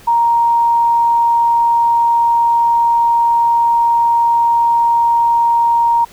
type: tone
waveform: sine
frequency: 935 Hz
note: A#5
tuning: 5 cents sharp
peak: -9 dBFS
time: 0.07-6.05 s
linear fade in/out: 10 ms
effects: pink hiss -42 dBFS RMS until 6.12 s